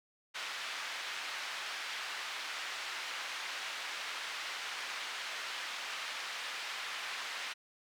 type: band-pass noise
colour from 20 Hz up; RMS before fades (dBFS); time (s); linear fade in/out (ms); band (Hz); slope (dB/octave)
pink; -41; 0.34-7.54; 20; 1400 to 4000; 12
effects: none